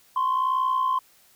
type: tone pair together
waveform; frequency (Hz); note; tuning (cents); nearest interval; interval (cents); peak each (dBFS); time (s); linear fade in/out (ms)
sine; 1031.7 / 1093; C6 / C#6; -25 / -25; minor second; 100; -20 / -26; 0.16-0.99; 5
effects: tanh soft clip ceiling -17 dBFS + white hiss -58 dBFS RMS until 1.35 s